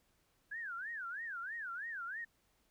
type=tone with vibrato; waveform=sine; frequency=1600 Hz; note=G6; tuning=35 cents sharp; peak=-40 dBFS; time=0.51-2.25 s; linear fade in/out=10 ms; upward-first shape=sine; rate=3.1 Hz; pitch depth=280 cents each way; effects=pink hiss -75 dBFS RMS until 2.7 s